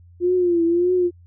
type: tone with vibrato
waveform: sine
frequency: 349.2 Hz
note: F4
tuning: in tune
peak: -15 dBFS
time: 0.2-1.11 s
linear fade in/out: 50 ms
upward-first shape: triangle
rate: 1.7 Hz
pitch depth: 90 cents each way
effects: added 87 Hz sine -45 dBFS peak until 1.26 s